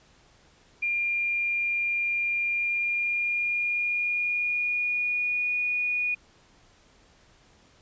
sine tone with pitch glide, 2400 to 2456 Hz, D7 to D#7, +37 to -23 cents, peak -24 dBFS, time 0.82-6.15 s, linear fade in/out 10 ms, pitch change +40 cents, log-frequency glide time 2.56-5.54 s, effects pink hiss -59 dBFS RMS until 7.81 s + resampled to 16000 Hz

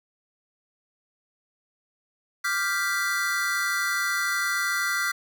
square chord, G dominant seventh, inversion second, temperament equal, 1174.7 / 1396.9 / 1568 / 1975.5 Hz, D6 / F6 / G6 / B6, 0 / 0 / 0 / 0 cents, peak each -34 / -29 / -31 / -29 dBFS, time 2.44-5.12 s, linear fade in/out 10 ms, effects none

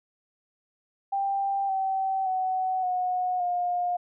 sine tone with pitch steps, 789 / 768.8 / 749 / 729.8 / 711.1 Hz, G5 / G5 / F#5 / F#5 / F5, +11 / -34 / +21 / -24 / +31 cents, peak -24 dBFS, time 1.12-3.97 s, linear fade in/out 10 ms, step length 570 ms, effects none

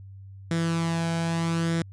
sawtooth tone with flanger, 166.4 Hz, E3, 17 cents sharp, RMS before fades -26 dBFS, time 0.51-1.82 s, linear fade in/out 0 ms, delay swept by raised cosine 0.55 to 1.3 ms, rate 0.79 Hz, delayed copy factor +0.5, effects added 97 Hz sine -41 dBFS peak until 1.92 s + resampled to 22050 Hz

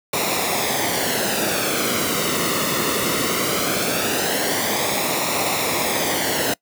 pink noise with flanger, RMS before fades -21 dBFS, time 0.13-6.54 s, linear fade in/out 5 ms, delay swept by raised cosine 0.63 to 1.26 ms, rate 0.19 Hz, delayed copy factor -0.6, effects noise-tail reverb RT60 0.1 s tail -24 dB re dry + high-pass 150 Hz 12 dB/octave

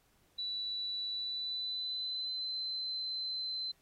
sine tone with pitch glide, 3951 to 4069 Hz, B7 to C8, 0 to -49 cents, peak -35 dBFS, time 0.38-3.72 s, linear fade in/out 10 ms, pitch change +51 cents, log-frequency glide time 1.1-2.56 s, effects pink hiss -71 dBFS RMS until 3.81 s + AAC 48 kbps

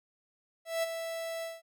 45% pulse tone with ADSR envelope, 659.3 Hz, E5, in tune, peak -27 dBFS, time 0.65-1.62 s, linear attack 180 ms, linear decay 22 ms, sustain -8 dB, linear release 190 ms, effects none

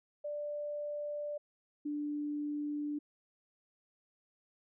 sine tone pair in turn, 589 / 294.5 Hz, D5 / D4, +5 / +5 cents, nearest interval octave, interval 1200 cents, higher first, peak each -36 / -34 dBFS, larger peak second, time 0.24-1.38 / 1.85-2.99 s, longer neither, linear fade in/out 10 ms, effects none

